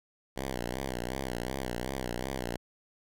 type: tone with vibrato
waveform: 5% pulse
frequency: 63.2 Hz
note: B1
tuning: 41 cents sharp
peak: -22 dBFS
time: 0.36-2.57 s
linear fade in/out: 10 ms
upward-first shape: sine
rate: 2.7 Hz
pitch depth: 120 cents each way
effects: none